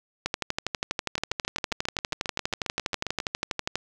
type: two click trains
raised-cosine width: 0.2 ms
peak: -12 / -9 dBFS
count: 16 / 44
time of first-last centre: 1.18-3.202 / 0.26-3.756 s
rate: 7.42 / 12.3 Hz
effects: none